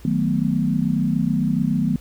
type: chord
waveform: sine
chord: B dominant seventh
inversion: first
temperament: equal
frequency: 155.56 / 185 / 220 / 246.9 Hz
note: D#3 / F#3 / A3 / B3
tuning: 0 / 0 / 0 / 0 cents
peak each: -23 dBFS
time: 0.05-1.96 s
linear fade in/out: 2 ms
effects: added 58 Hz sine -41 dBFS peak until 2 s + pink hiss -50 dBFS RMS until 2 s